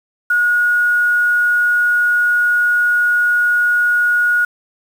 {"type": "tone with quantisation", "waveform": "sine", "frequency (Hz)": 1447, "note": "F#6", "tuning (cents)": -39, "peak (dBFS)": -11, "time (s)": [0.3, 4.45], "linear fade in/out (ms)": 5, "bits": 6, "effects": []}